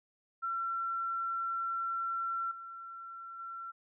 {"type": "tone with level steps", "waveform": "sine", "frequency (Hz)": 1355, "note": "E6", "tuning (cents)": 47, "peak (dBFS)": [-32, -43, -40], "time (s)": [0.42, 3.72], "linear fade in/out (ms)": 20, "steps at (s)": [2.51, 3.39], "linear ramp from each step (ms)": 5, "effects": []}